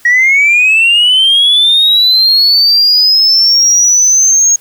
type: linear sweep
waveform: sine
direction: up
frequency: 1894 to 6580 Hz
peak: -3 dBFS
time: 0.05-4.56 s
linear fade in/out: 5 ms
effects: tanh soft clip ceiling -2 dBFS + white hiss -43 dBFS RMS until 4.6 s